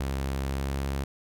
sawtooth tone with pitch glide, 67.7 to 68.57 Hz, C#2 to C#2, -40 to -18 cents, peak -24 dBFS, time 0-1.04 s, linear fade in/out 5 ms, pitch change +22 cents, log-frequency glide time 0.47-0.77 s, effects none

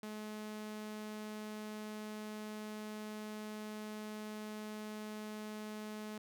sawtooth tone, 213.4 Hz, G#3, 47 cents sharp, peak -39 dBFS, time 0.03-6.18 s, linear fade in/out 2 ms, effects none

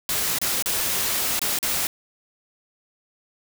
white noise with dropouts, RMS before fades -24 dBFS, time 0.09-1.87 s, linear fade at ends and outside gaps 1 ms, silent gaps 0.386-0.415 / 0.624-0.659 / 1.393-1.416 / 1.588-1.628 s, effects none

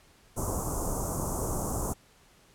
pink band-stop noise, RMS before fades -31 dBFS, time 0.36-1.94 s, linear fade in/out 20 ms, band 1200 to 6300 Hz, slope 48 dB/octave, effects pink hiss -60 dBFS RMS until 2.54 s + low-pass 12000 Hz 12 dB/octave

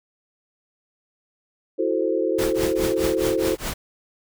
sine chord, F# half-diminished seventh, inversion third, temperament equal, 329.6 / 370 / 440 / 523.3 Hz, E4 / F#4 / A4 / C5, 0 / 0 / 0 / 0 cents, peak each -25 dBFS, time 1.78-3.56 s, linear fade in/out 20 ms
pink noise with tremolo, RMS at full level -26 dBFS, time 2.38-3.74 s, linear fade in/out 10 ms, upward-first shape triangle, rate 4.8 Hz, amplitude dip 100%
effects none

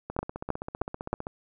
two click trains, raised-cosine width 1 ms, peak -12 / -20 dBFS, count 4 / 19, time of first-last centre 0.19-1.13 / 0.1-1.269 s, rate 3.19 / 15.4 Hz, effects none

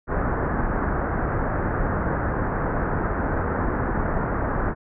pink low-pass noise, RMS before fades -24 dBFS, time 0.07-4.75 s, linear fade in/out 50 ms, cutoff 1700 Hz, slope 48 dB/octave, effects none

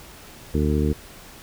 harmonic tone, 74.7 Hz, D2, 30 cents sharp, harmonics 1 / 2 / 3 / 4 / 5 / 6, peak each -22 / -25 / -25 / -27 / -29 / -29 dBFS, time 0.54-0.93 s, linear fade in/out 5 ms, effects pink hiss -44 dBFS RMS until 1.42 s

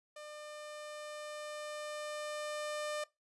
sawtooth tone with level ramp, 600 Hz, D5, 37 cents sharp, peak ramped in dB -43 to -32 dBFS, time 0.16-3.04 s, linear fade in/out 5 ms, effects noise-tail reverb RT60 0.2 s tail -20 dB re dry + resampled to 24000 Hz

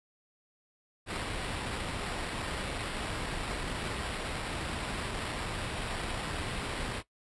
pink noise with sample-and-hold, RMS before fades -36 dBFS, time 1.06-7.03 s, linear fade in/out 50 ms, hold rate 6300 Hz, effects noise-tail reverb RT60 0.1 s tail -17 dB re dry + resampled to 24000 Hz

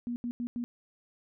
sine tone bursts at uneven times, 240 Hz, B3, 49 cents flat, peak -31 dBFS, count 4, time 0.07-0.16 / 0.24-0.31 / 0.4-0.47 / 0.56-0.64 s, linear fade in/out 0 ms, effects none

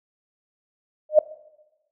sine tone with exponential growth, 612 Hz, D#5, 29 cents flat, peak -6 dBFS, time 1.09-1.19 s, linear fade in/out 5 ms, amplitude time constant 20 ms, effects noise-tail reverb RT60 1.0 s tail -18 dB re dry

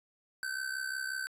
square tone with amplitude modulation, 1536 Hz, G6, 36 cents flat, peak -32 dBFS, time 0.43-1.27 s, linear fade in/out 0 ms, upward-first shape sine, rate 65.6 Hz, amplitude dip 70%, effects resampled to 32000 Hz

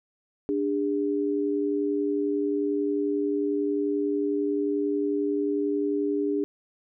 sine tone pair together, 293.7 / 404.9 Hz, D4 / G#4, 0 / -44 cents, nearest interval tritone, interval 556 cents, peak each -26 dBFS, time 0.49-6.44 s, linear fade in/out 0 ms, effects none

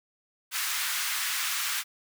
pink high-pass noise, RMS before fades -30 dBFS, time 0.51-1.84 s, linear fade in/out 50 ms, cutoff 1300 Hz, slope 24 dB/octave, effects none

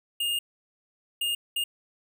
square tone bursts at uneven times, 2831 Hz, F7, 23 cents sharp, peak -26 dBFS, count 3, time 0.2-0.39 / 1.21-1.35 / 1.56-1.64 s, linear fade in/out 5 ms, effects none

